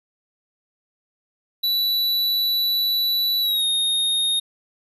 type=tone with pitch glide; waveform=square; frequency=3951 to 3708 Hz; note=B7 to A#7; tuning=0 to -10 cents; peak=-19 dBFS; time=1.63-4.4 s; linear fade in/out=10 ms; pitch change=-110 cents; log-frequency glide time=3.41-3.65 s; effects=none